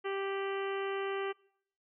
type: harmonic tone with a mistuned harmonic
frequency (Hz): 392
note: G4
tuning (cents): 0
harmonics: 1 / 2 / 3 / 4 / 5 / 6 / 7 / 8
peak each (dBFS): -34 / -43 / -42 / -46 / -45 / -50 / -49 / -50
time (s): 0.04-1.33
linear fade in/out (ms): 20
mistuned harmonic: 8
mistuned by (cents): -42
effects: noise-tail reverb RT60 0.7 s tail -25 dB re dry